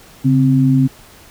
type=tone pair together; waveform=sine; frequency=138.59 / 261.9 Hz; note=C#3 / C4; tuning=0 / +2 cents; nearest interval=major seventh; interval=1102 cents; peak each=-12 dBFS; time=0.24-0.88 s; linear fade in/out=20 ms; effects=pink hiss -43 dBFS RMS until 1.3 s